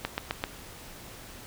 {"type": "click train", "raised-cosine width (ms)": 0.3, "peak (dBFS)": -12, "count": 4, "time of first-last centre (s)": [0.05, 0.439], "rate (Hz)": 7.71, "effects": ["pink hiss -46 dBFS RMS until 1.46 s"]}